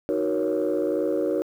sine chord, D# minor seventh, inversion none, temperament equal with one note detuned, 311.1 / 370 / 472.4 / 554.4 Hz, D#4 / F#4 / A#4 / C#5, 0 / 0 / +23 / 0 cents, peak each -26 dBFS, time 0.09-1.42 s, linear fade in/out 0 ms, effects tanh soft clip ceiling -16 dBFS + 9-bit

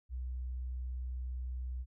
sine tone, 62.7 Hz, B1, 27 cents sharp, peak -36 dBFS, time 0.09-1.86 s, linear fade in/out 50 ms, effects none

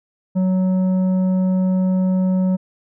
sine tone with tanh clipping, 185.9 Hz, F#3, 8 cents sharp, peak -16 dBFS, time 0.35-2.57 s, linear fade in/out 20 ms, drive 8 dB, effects none

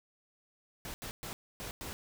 pink noise bursts at uneven times, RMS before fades -42 dBFS, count 5, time 0.85-0.94 / 1.02-1.11 / 1.23-1.33 / 1.6-1.71 / 1.81-1.93 s, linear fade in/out 0 ms, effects none

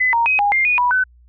sine tone with pitch steps, 2014 / 931 / 2527 / 816 / 2109 / 2463 / 980 / 1511 Hz, B6 / A#5 / D#7 / G#5 / C7 / D#7 / B5 / F#6, +33 / -2 / +26 / -31 / +13 / -18 / -14 / +36 cents, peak -13 dBFS, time 0-1.04 s, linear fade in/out 10 ms, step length 130 ms, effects added 60 Hz sine -46 dBFS peak until 1.28 s

